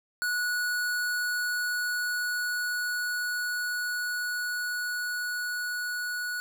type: tone with level ramp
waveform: square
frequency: 1466 Hz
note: F#6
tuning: 16 cents flat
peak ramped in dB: -27 to -31 dBFS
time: 0.22-6.4 s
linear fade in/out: 0 ms
effects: none